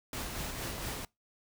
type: noise with tremolo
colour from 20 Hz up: pink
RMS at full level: -37 dBFS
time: 0.13-1.05 s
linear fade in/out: 2 ms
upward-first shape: sine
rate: 4.3 Hz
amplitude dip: 35%
effects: noise-tail reverb RT60 0.2 s tail -24 dB re dry